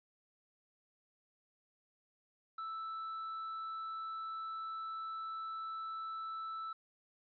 triangle tone with quantisation, 1318.5 Hz, E6, in tune, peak -38 dBFS, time 2.58-6.73 s, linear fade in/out 5 ms, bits 11, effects resampled to 11025 Hz

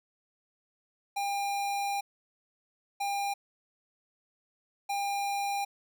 square tone bursts at uneven times, 802 Hz, G5, 39 cents sharp, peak -30 dBFS, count 3, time 1.16-2.01 / 3-3.34 / 4.89-5.65 s, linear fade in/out 10 ms, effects none

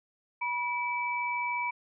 sine tone pair together, 971.6 / 2307 Hz, B5 / D7, -29 / -31 cents, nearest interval octave + minor third, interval 1498 cents, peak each -31 / -32 dBFS, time 0.41-1.71 s, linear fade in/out 10 ms, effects none

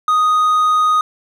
triangle tone, 1244.5 Hz, D#6, in tune, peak -9 dBFS, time 0.08-1.01 s, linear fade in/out 2 ms, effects none

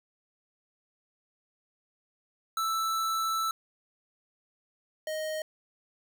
square tone pair in turn, 1321 / 623.4 Hz, E6 / D#5, +3 / +3 cents, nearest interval octave + minor second, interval 1300 cents, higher first, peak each -28 / -32 dBFS, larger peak first, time 2.57-3.51 / 5.07-5.42 s, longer first, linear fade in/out 2 ms, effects none

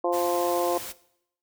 harmonic tone, 174.61 Hz, F3, in tune, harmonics 2 / 3 / 4 / 5 / 6, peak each -27 / -27 / -28 / -33 / -32 dBFS, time 0.04-0.78 s, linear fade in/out 5 ms
white noise, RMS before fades -37 dBFS, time 0.12-0.93 s, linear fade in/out 20 ms
effects noise-tail reverb RT60 0.7 s tail -18 dB re dry

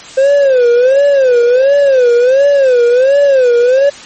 triangle tone with vibrato, 521 Hz, C5, 7 cents flat, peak -3 dBFS, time 0.17-3.9 s, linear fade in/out 10 ms, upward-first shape sine, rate 1.4 Hz, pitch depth 160 cents each way, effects white hiss -31 dBFS RMS until 4.05 s + MP3 32 kbps

